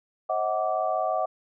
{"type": "tone cluster", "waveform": "sine", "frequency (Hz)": [541, 637, 743, 1164], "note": ["C#5", "D#5", "F#5", "D6"], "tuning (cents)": [-42, 41, 7, -16], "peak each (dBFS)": [-34, -27, -27, -32], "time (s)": [0.29, 1.26], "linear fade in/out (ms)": 10, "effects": []}